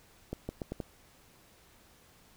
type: accelerating click train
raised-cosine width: 2 ms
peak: -22 dBFS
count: 5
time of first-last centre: 0.33-0.802 s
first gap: 160 ms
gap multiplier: 0.8
effects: pink hiss -61 dBFS RMS until 2.36 s